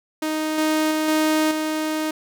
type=tone with level steps; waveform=sawtooth; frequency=311.1 Hz; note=D#4; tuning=in tune; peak=-18 / -14 / -16 / -13 / -18 dBFS; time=0.22-2.11 s; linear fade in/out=5 ms; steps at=0.58 / 0.91 / 1.08 / 1.51 s; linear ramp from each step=2 ms; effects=none